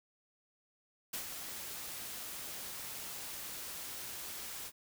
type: noise with ADSR envelope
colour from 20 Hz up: white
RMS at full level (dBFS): -38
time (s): 1.13-4.72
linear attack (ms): 9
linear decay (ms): 90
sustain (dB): -6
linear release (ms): 54
effects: none